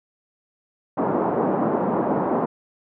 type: band-pass noise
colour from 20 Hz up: pink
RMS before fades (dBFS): -22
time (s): 0.97-2.46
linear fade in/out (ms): 10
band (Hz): 190 to 1000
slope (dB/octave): 24
effects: none